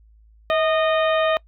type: harmonic tone with a mistuned harmonic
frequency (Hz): 616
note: D#5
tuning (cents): -17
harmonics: 1 / 2 / 3 / 4 / 5 / 6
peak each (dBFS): -18 / -24 / -28 / -30 / -32 / -34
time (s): 0.5-1.37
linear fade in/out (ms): 0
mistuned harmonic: 1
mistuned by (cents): +61
effects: noise-tail reverb RT60 0.1 s tail -24 dB re dry + added 54 Hz sine -49 dBFS peak until 1.47 s